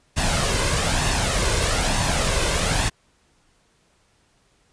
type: noise with flanger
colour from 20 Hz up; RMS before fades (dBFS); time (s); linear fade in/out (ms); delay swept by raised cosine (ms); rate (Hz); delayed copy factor
pink; -21; 0.16-2.9; 20; 1.1 to 1.97; 1.1; +0.5
effects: pink hiss -62 dBFS RMS until 4.72 s + resampled to 22050 Hz